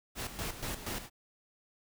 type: noise with tremolo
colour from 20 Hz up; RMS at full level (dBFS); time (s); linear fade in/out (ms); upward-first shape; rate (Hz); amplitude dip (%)
pink; -37; 0.15-1.1; 50; square; 4.2; 65
effects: none